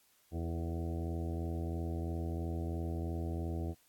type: harmonic tone with a mistuned harmonic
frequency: 83 Hz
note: E2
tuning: 12 cents sharp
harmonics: 1 / 2 / 3 / 4 / 5 / 6 / 7 / 8 / 9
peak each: -36 / -43 / -45 / -43 / -49 / -53 / -53 / -52 / -52 dBFS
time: 0.31-3.75 s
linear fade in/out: 50 ms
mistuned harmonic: 5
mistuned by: +38 cents
effects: white hiss -69 dBFS RMS until 3.88 s + AAC 64 kbps